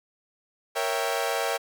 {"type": "chord", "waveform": "sawtooth", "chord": "A# diminished seventh", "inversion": "none", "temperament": "equal", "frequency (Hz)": [466.2, 554.4, 659.3, 784], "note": ["A#4", "C#5", "E5", "G5"], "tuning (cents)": [0, 0, 0, 0], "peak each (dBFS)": -27, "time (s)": [0.75, 1.58], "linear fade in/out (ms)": 20, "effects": []}